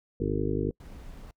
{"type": "harmonic tone", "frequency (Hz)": 51, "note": "G#1", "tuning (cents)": -31, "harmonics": [1, 2, 3, 5, 6, 7, 8, 9], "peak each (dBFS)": [-34, -34, -34, -34, -34, -34, -34, -34], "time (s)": [0.2, 0.71], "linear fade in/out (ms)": 5}
{"type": "noise", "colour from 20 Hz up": "brown", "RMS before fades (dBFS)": -44, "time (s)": [0.8, 1.31], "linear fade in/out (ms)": 2}
{"effects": ["noise-tail reverb RT60 0.1 s tail -25 dB re dry"]}